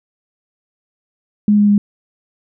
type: tone with pitch steps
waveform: sine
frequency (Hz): 208.1 / 206.3 / 204.5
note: G#3 / G#3 / G#3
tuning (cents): +4 / -11 / -26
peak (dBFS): -8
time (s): 1.48-1.78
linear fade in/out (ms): 2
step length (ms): 100
effects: none